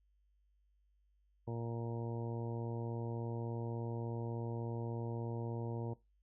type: harmonic tone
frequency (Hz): 116.54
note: A#2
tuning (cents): 0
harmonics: 1 / 2 / 3 / 4 / 5 / 6 / 7 / 8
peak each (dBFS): -40 / -46 / -46 / -46 / -52 / -56 / -56 / -53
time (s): 1.47-5.94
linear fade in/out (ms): 10
effects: noise-tail reverb RT60 0.2 s tail -18 dB re dry + added 50 Hz sine -70 dBFS peak until 6.22 s